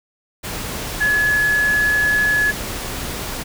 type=tone in noise; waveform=sine; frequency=1700 Hz; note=G#6; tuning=40 cents sharp; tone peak=-14 dBFS; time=1-2.52 s; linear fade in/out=20 ms; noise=pink; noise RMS=-27 dBFS; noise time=0.43-3.44 s; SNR=+10 dB; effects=none